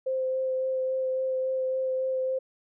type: tone with vibrato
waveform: sine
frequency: 521 Hz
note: C5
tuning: 7 cents flat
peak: -25 dBFS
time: 0.06-2.39 s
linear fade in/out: 10 ms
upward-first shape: sine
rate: 3.6 Hz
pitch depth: 10 cents each way
effects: none